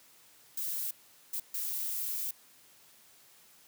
violet noise bursts at uneven times, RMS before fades -35 dBFS, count 3, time 0.57-0.91 / 1.33-1.4 / 1.54-2.31 s, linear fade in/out 5 ms, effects white hiss -60 dBFS RMS until 3.67 s + high-pass 80 Hz 12 dB/octave

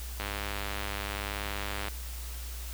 click train, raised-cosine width 0.3 ms, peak -18 dBFS, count 171, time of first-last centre 0.2-1.883 s, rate 101 Hz, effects added 60 Hz sine -37 dBFS peak until 2.73 s + white hiss -45 dBFS RMS until 2.73 s

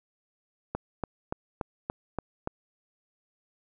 click train, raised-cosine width 1 ms, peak -16 dBFS, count 7, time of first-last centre 0.75-2.474 s, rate 3.48 Hz, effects none

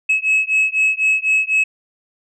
sine beating tone pair, 2574 / 2578 Hz, E7 / E7, -42 / -39 cents, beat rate 4 Hz, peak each -15 dBFS, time 0.09-1.64 s, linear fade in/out 10 ms, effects tanh soft clip ceiling -10 dBFS

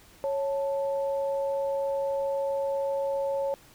sine tone pair together, 552.3 / 880 Hz, C#5 / A5, -6 / 0 cents, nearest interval minor sixth, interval 806 cents, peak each -26 / -36 dBFS, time 0.24-3.54 s, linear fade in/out 0 ms, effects pink hiss -55 dBFS RMS until 3.74 s

